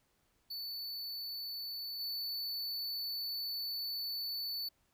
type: tone with level steps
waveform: square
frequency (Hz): 4482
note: C#8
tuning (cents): +18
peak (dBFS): -40 / -37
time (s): 0.5-4.69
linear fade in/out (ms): 10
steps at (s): 1.99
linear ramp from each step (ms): 20
effects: pink hiss -75 dBFS RMS until 4.93 s